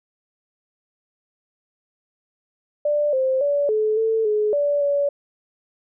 sine tone with pitch steps, 590 / 524 / 574 / 431 / 445.6 / 423.3 / 578 / 570 Hz, D5 / C5 / D5 / A4 / A4 / G#4 / D5 / C#5, +8 / +2 / -40 / -36 / +22 / +33 / -28 / +48 cents, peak -17 dBFS, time 2.85-5.09 s, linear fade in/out 5 ms, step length 280 ms, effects none

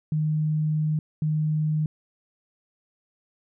sine tone pair in turn, 154 / 154 Hz, D#3 / D#3, -17 / -17 cents, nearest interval unison, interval 0 cents, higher neither, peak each -21 dBFS, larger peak neither, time 0.12-0.99 / 1.22-1.86 s, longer first, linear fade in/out 2 ms, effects none

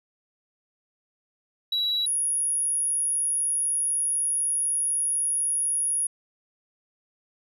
sine tone pair in turn, 3906 / 10428 Hz, B7 / E9, -20 / -20 cents, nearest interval octave + perfect fourth, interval 1700 cents, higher second, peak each -21 dBFS, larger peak neither, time 1.72-2.06 / 2.06-6.07 s, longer second, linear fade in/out 5 ms, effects tanh soft clip ceiling -20 dBFS

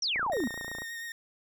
sine exponential sweep, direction down, 5920 to 207.7 Hz, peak -27 dBFS, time 0.02-0.48 s, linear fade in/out 5 ms
click train, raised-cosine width 1 ms, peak -27 dBFS, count 20, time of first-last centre 0.16-0.82 s, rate 28.8 Hz
40% pulse tone with vibrato, 1851 Hz, A#6, 13 cents flat, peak -36 dBFS, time 0.32-1.12 s, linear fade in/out 2 ms, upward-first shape sine, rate 8.6 Hz, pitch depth 22 cents each way
effects none

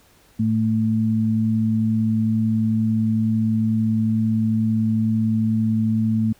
sine tone pair together, 110 / 221.1 Hz, A2 / A3, 0 / +9 cents, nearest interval octave, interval 1209 cents, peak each -22 / -18 dBFS, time 0.39-6.33 s, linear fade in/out 10 ms, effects pink hiss -55 dBFS RMS until 6.39 s

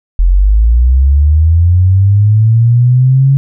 sine linear sweep, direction up, 41.57 to 138.59 Hz, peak -4 dBFS, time 0.19-3.37 s, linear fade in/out 0 ms, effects none

